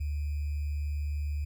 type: tone with sample-and-hold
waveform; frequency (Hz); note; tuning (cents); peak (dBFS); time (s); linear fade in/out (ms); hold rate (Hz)
sine; 73.42; D2; 0; -29; 0-1.45; 10; 2450
effects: none